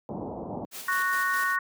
pink low-pass noise, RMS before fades -32 dBFS, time 0.09-0.65 s, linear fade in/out 0 ms, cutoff 920 Hz, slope 48 dB/octave
white noise with tremolo, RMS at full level -38 dBFS, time 0.71-1.57 s, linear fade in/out 50 ms, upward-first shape square, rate 4.8 Hz, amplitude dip 40%
harmonic tone, 370 Hz, F#4, in tune, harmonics 3 / 4 / 5, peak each -28 / -28 / -28 dBFS, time 0.88-1.59 s, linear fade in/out 5 ms
effects high-pass 150 Hz 12 dB/octave

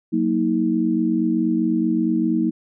sine chord, D# minor, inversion first, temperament equal with one note detuned, 185 / 233.1 / 317.8 Hz, F#3 / A#3 / D#4, 0 / 0 / +37 cents, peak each -24 / -21 / -20 dBFS, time 0.12-2.51 s, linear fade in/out 20 ms, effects none

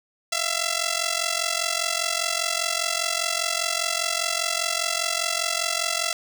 5% pulse ring-modulated tone, 672 Hz, E5, 33 cents sharp, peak -9 dBFS, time 0.32-6.13 s, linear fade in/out 2 ms, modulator 22.5 Hz, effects none

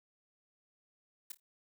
blue noise with echo, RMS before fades -42 dBFS, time 1.3-1.32 s, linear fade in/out 5 ms, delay 27 ms, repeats 3, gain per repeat -12 dB, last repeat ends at 1.401 s, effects none

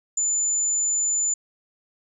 sine tone, 7040 Hz, A8, in tune, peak -20 dBFS, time 0.17-1.34 s, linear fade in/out 5 ms, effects none

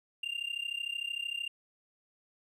triangle tone with amplitude modulation, 2794 Hz, F7, in tune, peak -28 dBFS, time 0.23-1.48 s, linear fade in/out 5 ms, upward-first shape sine, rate 33.2 Hz, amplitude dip 90%, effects tanh soft clip ceiling -25 dBFS + resampled to 32000 Hz

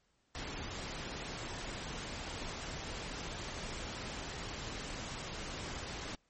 pink noise, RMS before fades -42 dBFS, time 0.35-6.15 s, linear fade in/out 0 ms, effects pink hiss -75 dBFS RMS until 6.29 s + MP3 32 kbps

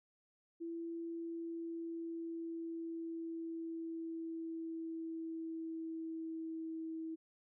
sine tone with pitch glide, 334.3 to 322.7 Hz, E4 to E4, +24 to -37 cents, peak -40 dBFS, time 0.6-7.16 s, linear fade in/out 20 ms, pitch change -61 cents, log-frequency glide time 1.01-7 s, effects none

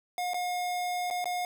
square tone with dropouts, 717 Hz, F5, 45 cents sharp, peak -30 dBFS, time 0.18-1.45 s, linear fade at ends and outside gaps 1 ms, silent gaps 0.335-0.343 / 1.102-1.109 / 1.243-1.256 s, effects 11-bit

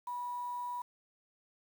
sine tone with quantisation, 977 Hz, B5, 19 cents flat, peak -36 dBFS, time 0.07-0.82 s, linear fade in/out 5 ms, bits 9, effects none

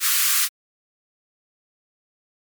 white high-pass noise, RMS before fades -19 dBFS, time 0-0.49 s, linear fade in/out 50 ms, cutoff 1100 Hz, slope 96 dB/octave, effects MP3 96 kbps

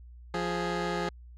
15% pulse tone pair together, 174.61 / 415.3 Hz, F3 / G#4, 0 / 0 cents, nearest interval octave + minor third, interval 1500 cents, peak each -25 / -26 dBFS, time 0.34-1.09 s, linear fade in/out 2 ms, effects added 60 Hz sine -46 dBFS peak until 1.37 s + low-pass 5000 Hz 12 dB/octave

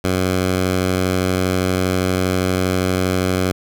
10% pulse tone, 92.5 Hz, F#2, in tune, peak -8 dBFS, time 0.04-3.52 s, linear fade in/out 5 ms, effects none

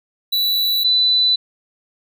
square / sine tone pair in turn, 3951 / 3990 Hz, B7 / B7, 0 / +17 cents, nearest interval unison, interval 17 cents, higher second, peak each -16 / -12 dBFS, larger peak second, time 0.32-0.84 / 0.84-1.36 s, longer neither, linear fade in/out 10 ms, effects none

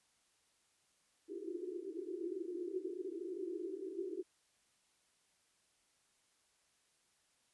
pink band-pass noise, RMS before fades -43 dBFS, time 1.28-4.23 s, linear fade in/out 20 ms, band 330 to 400 Hz, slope 96 dB/octave, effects white hiss -75 dBFS RMS until 7.53 s + resampled to 24000 Hz

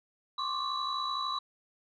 sine tone cluster, 1055 / 1126 / 1179 / 3935 Hz, C6 / C#6 / D6 / B7, +14 / +27 / +6 / -7 cents, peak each -35 / -37 / -36 / -35 dBFS, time 0.38-1.39 s, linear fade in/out 5 ms, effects tanh soft clip ceiling -23 dBFS

